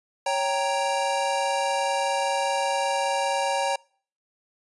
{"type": "chord", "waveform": "square", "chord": "G diminished", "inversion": "second", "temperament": "equal", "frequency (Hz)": [554.4, 784, 932.3], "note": ["Db5", "G5", "Bb5"], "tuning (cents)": [0, 0, 0], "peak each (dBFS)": -28, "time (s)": [0.26, 3.76], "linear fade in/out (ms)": 5, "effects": ["noise-tail reverb RT60 0.5 s tail -26 dB re dry", "resampled to 24000 Hz"]}